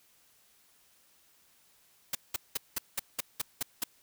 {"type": "noise bursts", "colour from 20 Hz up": "white", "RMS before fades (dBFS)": -31, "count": 9, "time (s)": [2.13, 3.839], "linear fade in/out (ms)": 5, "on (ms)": 21, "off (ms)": 190, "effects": ["white hiss -65 dBFS RMS until 4.02 s"]}